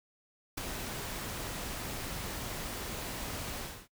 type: noise with ADSR envelope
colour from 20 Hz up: pink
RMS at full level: -34 dBFS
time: 0.57-3.88 s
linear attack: 10 ms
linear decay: 6 ms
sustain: -5 dB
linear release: 290 ms
effects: noise-tail reverb RT60 0.1 s tail -22 dB re dry